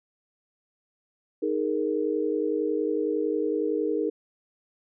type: chord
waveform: sine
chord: D# suspended fourth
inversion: none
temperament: equal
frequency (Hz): 311.1 / 415.3 / 466.2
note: D#4 / G#4 / A#4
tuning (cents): 0 / 0 / 0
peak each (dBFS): -28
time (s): 1.42-4.1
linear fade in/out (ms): 10
effects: none